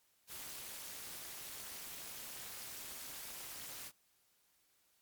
white noise with amplitude modulation, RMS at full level -44 dBFS, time 0.27-3.92 s, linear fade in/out 50 ms, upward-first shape sine, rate 293 Hz, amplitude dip 85%, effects white hiss -74 dBFS RMS until 5.01 s + MP3 96 kbps

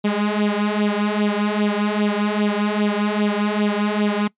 sawtooth tone with flanger, 208.2 Hz, G#3, 5 cents sharp, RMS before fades -20 dBFS, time 0.04-4.28 s, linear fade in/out 10 ms, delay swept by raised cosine 0.27 to 4.07 ms, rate 2.5 Hz, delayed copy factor +0.7, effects noise-tail reverb RT60 0.1 s tail -22 dB re dry + resampled to 8000 Hz

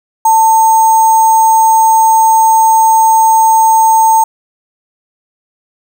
sine tone with sample-and-hold, 890 Hz, A5, 20 cents sharp, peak -4 dBFS, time 0.25-4.24 s, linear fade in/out 5 ms, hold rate 7350 Hz, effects none

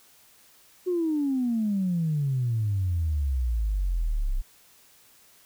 sine exponential sweep, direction down, 370 to 31 Hz, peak -22 dBFS, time 0.86-4.42 s, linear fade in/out 20 ms, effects tanh soft clip ceiling -18 dBFS + white hiss -57 dBFS RMS until 5.45 s

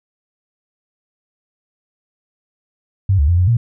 sine tone with pitch steps, 96.8 / 71.6 / 86.7 / 90.2 / 117.2 Hz, G2 / D2 / F2 / F#2 / A#2, -21 / -43 / -12 / -44 / +10 cents, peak -10 dBFS, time 3.09-3.57 s, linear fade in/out 5 ms, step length 96 ms, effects none

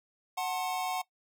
square chord, F# diminished, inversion none, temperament just, 740 / 888 / 1065.6 Hz, F#5 / A5 / C6, 0 / +16 / +31 cents, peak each -33 / -39 / -39 dBFS, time 0.37-1.02 s, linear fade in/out 10 ms, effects noise-tail reverb RT60 0.1 s tail -19 dB re dry

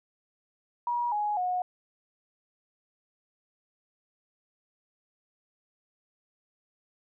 sine tone with pitch steps, 959 / 834.9 / 726.8 Hz, A#5 / G#5 / F#5, +49 / +9 / -31 cents, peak -26 dBFS, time 0.87-1.62 s, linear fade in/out 2 ms, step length 250 ms, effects none

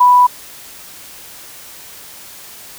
sine tone, 987.8 Hz, B5, in tune, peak -5 dBFS, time 0-0.27 s, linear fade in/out 10 ms, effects white hiss -36 dBFS RMS until 2.78 s

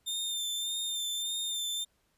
sawtooth tone with vibrato, 3600 Hz, A7, 39 cents sharp, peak -29 dBFS, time 0.06-1.85 s, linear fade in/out 20 ms, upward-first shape sine, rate 1.7 Hz, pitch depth 29 cents each way, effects pink hiss -73 dBFS RMS until 2.17 s + resampled to 32000 Hz

